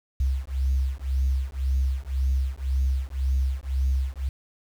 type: beating tone pair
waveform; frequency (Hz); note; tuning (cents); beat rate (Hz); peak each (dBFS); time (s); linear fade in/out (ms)
sine; 65.41 / 67.31; C2 / C2; 0 / +50; 1.9; -24; 0.2-4.29; 5
effects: tanh soft clip ceiling -16 dBFS + 8-bit